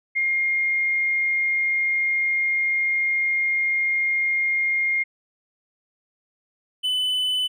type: tone pair in turn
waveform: sine / triangle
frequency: 2127 / 3008 Hz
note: C7 / F#7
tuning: +28 / +28 cents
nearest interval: tritone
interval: 600 cents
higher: second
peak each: -19 dBFS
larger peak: neither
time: 0.15-5.04 / 6.83-7.48 s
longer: first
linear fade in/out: 20 ms
effects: none